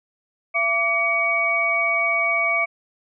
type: tone cluster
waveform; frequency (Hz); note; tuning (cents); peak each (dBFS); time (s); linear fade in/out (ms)
sine; 676 / 1161 / 2254; E5 / D6 / C#7; +43 / -20 / +28; -25 / -27 / -19; 0.54-2.66; 20
effects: none